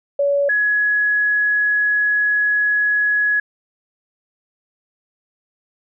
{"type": "tone pair in turn", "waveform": "sine", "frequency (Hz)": [566, 1681.5], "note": ["C#5", "G#6"], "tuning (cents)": [36, 21], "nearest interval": "octave + perfect fifth", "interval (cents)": 1885, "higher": "second", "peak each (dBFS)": -14, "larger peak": "neither", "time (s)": [[0.19, 0.49], [0.49, 3.4]], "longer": "second", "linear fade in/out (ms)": 5, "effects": []}